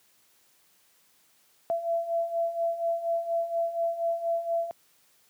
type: beating tone pair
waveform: sine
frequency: 670 / 674.2 Hz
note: E5 / E5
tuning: +28 / +39 cents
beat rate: 4.2 Hz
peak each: -32 / -27 dBFS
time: 1.7-4.71 s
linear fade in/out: 0 ms
effects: white hiss -64 dBFS RMS until 5.29 s + high-pass 100 Hz 12 dB/octave